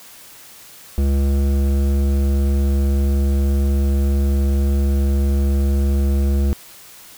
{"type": "tone with hard clipping", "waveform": "sine", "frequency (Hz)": 69.3, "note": "C#2", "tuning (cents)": 0, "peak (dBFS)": -16, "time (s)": [0.98, 6.53], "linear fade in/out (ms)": 0, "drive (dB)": 13, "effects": ["white hiss -42 dBFS RMS until 7.17 s"]}